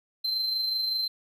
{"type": "tone with amplitude modulation", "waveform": "triangle", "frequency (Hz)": 4106, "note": "C8", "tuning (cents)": -33, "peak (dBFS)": -23, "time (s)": [0.24, 1.08], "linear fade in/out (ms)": 10, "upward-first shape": "sine", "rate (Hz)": 25.3, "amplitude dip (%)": 35, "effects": []}